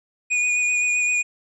square tone with vibrato, 2460 Hz, D#7, 20 cents flat, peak -19 dBFS, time 0.3-1.23 s, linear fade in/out 20 ms, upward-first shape sine, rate 7.7 Hz, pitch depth 16 cents each way, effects resampled to 22050 Hz

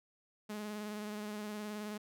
sawtooth tone with vibrato, 210.2 Hz, G#3, 21 cents sharp, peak -36 dBFS, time 0.49-1.98 s, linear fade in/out 10 ms, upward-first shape sine, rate 19 Hz, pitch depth 27 cents each way, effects none

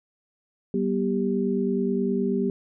sine tone cluster, 191.6 / 241 / 394.6 Hz, G3 / B3 / G4, -39 / -42 / +11 cents, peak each -26 dBFS, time 0.74-2.5 s, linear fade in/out 2 ms, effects none

